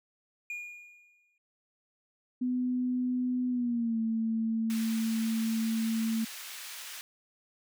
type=tone with exponential decay; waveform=triangle; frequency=2432 Hz; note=D#7; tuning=40 cents flat; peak=-32 dBFS; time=0.5-1.38 s; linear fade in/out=2 ms; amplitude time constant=190 ms
type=tone with pitch glide; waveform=sine; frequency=250.4 to 224.4 Hz; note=B3 to A3; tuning=+24 to +34 cents; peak=-27 dBFS; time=2.41-6.25 s; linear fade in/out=10 ms; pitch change=-190 cents; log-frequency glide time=3.49-3.99 s
type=high-pass noise; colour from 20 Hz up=pink; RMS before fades=-43 dBFS; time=4.7-7.01 s; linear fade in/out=0 ms; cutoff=1800 Hz; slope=12 dB/octave
effects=none